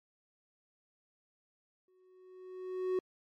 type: tone with exponential growth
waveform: triangle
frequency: 370 Hz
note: F#4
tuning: in tune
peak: -26 dBFS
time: 1.88-2.99 s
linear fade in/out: 2 ms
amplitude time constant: 240 ms
effects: AAC 64 kbps